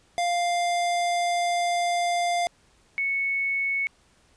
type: tone pair in turn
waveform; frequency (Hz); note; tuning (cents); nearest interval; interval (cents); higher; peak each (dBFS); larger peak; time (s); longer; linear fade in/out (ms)
square / sine; 698.5 / 2210; F5 / C#7; 0 / -6; octave + minor sixth; 1994; second; -23; neither; 0.18-2.47 / 2.98-3.87; first; 0
effects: pink hiss -61 dBFS RMS until 4.36 s + resampled to 22050 Hz